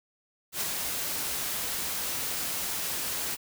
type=noise with ADSR envelope; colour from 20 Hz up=white; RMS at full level=-29 dBFS; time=0.52-3.37 s; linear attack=94 ms; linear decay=24 ms; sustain=-3 dB; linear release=33 ms; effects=none